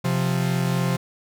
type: tone pair together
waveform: 45% pulse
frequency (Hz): 131.1 / 175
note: C3 / F3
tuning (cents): +4 / +4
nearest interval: perfect fourth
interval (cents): 500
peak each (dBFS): -23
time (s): 0.04-0.97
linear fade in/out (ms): 10
effects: none